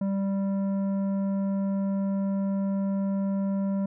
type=tone with tanh clipping; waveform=triangle; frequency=196 Hz; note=G3; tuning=in tune; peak=-26 dBFS; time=0.01-3.86 s; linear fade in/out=5 ms; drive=14 dB; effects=none